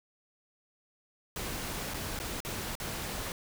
pink noise with dropouts, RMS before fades -37 dBFS, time 1.36-3.32 s, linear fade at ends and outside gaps 1 ms, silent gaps 1.938-1.943 / 2.19-2.199 / 2.404-2.449 / 2.753-2.8 s, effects none

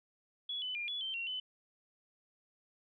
sine tone with pitch steps, 3381 / 3010 / 2404 / 3412 / 3117 / 2743 / 3022 Hz, G#7 / F#7 / D7 / G#7 / G7 / F7 / F#7, +30 / +29 / +40 / +46 / -11 / -32 / +36 cents, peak -36 dBFS, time 0.49-1.4 s, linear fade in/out 5 ms, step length 130 ms, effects none

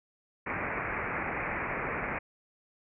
white low-pass noise, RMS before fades -34 dBFS, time 0.46-2.19 s, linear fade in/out 10 ms, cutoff 2400 Hz, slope 96 dB/octave, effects none

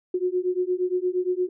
sine beating tone pair, 359.3 / 367.9 Hz, F4 / F#4, +49 / -10 cents, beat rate 8.6 Hz, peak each -25 dBFS, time 0.14-1.49 s, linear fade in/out 5 ms, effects none

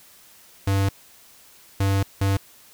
square tone bursts at uneven times, 98 Hz, G2, in tune, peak -19 dBFS, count 3, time 0.67-0.89 / 1.8-2.03 / 2.21-2.37 s, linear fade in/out 5 ms, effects white hiss -51 dBFS RMS until 2.73 s

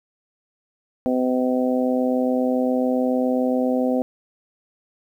harmonic tone, 127.2 Hz, C3, 48 cents flat, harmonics 2 / 3 / 4 / 5 / 6, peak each -20 / -32 / -23 / -28 / -31 dBFS, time 1.06-4.02 s, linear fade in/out 0 ms, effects 9-bit

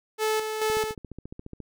sawtooth tone with tremolo, 434.3 Hz, A4, 23 cents flat, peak -19 dBFS, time 0.18-0.95 s, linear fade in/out 50 ms, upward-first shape square, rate 2.3 Hz, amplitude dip 50%
click train, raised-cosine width 3 ms, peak -26 dBFS, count 14, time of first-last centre 0.7-1.603 s, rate 14.4 Hz
effects none

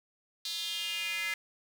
square tone with high-pass filter sweep, 188.3 Hz, F#3, 31 cents sharp, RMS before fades -35 dBFS, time 0.45-1.34 s, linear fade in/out 2 ms, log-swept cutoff 4000 to 2000 Hz, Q 4.6, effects none

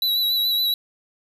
square tone with vibrato, 3930 Hz, B7, 9 cents flat, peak -19 dBFS, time 0.02-0.74 s, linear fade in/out 2 ms, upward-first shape triangle, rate 7.1 Hz, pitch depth 39 cents each way, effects none

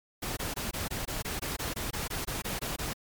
pink noise bursts, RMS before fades -34 dBFS, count 16, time 0.22-2.935 s, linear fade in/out 10 ms, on 150 ms, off 21 ms, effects MP3 96 kbps

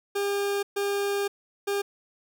40% pulse tone bursts at uneven times, 402.3 Hz, G4, 45 cents sharp, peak -24 dBFS, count 3, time 0.15-0.63 / 0.76-1.28 / 1.67-1.82 s, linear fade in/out 10 ms, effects none

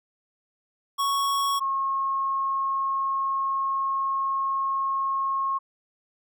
square / sine tone pair in turn, 1108.7 / 1084 Hz, C#6 / C#6, 0 / -39 cents, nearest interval unison, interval 39 cents, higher first, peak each -23 dBFS, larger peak neither, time 0.98-1.6 / 1.6-5.59 s, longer second, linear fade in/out 20 ms, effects none

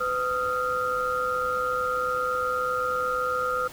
sine tone cluster, 504 / 1250 / 1378 Hz, B4 / D#6 / F6, +35 / +8 / -24 cents, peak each -29 / -28 / -28 dBFS, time 0-3.68 s, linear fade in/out 10 ms, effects pink hiss -44 dBFS RMS until 3.72 s

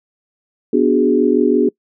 sine chord, G# half-diminished seventh, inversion first, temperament equal, 246.9 / 293.7 / 370 / 415.3 Hz, B3 / D4 / F#4 / G#4, 0 / 0 / 0 / 0 cents, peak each -16 dBFS, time 0.73-1.69 s, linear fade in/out 5 ms, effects noise-tail reverb RT60 0.1 s tail -25 dB re dry

